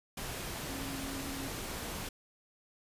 sine tone in noise, 272.2 Hz, C#4, 31 cents flat, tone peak -41 dBFS, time 0.69-1.48 s, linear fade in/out 5 ms, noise pink, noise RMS -40 dBFS, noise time 0.17-2.09 s, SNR -4 dB, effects resampled to 32000 Hz

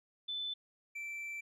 sine / triangle tone pair in turn, 3513 / 2335 Hz, A7 / D7, -3 / -11 cents, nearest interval perfect fifth, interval 708 cents, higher first, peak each -36 / -38 dBFS, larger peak first, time 0.28-0.54 / 0.95-1.41 s, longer second, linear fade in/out 10 ms, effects resampled to 32000 Hz

